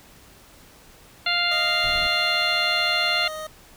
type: harmonic tone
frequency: 698.5 Hz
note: F5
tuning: in tune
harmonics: 1 / 2 / 3 / 4 / 5 / 6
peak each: -30 / -27 / -26 / -26 / -28 / -26 dBFS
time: 1.26-3.28 s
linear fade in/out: 5 ms
type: tone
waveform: 25% pulse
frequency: 622.3 Hz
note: D#5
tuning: in tune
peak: -27 dBFS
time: 1.51-3.47 s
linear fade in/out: 5 ms
type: noise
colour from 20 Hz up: brown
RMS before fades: -35 dBFS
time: 1.84-2.07 s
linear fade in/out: 2 ms
effects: pink hiss -50 dBFS RMS until 3.76 s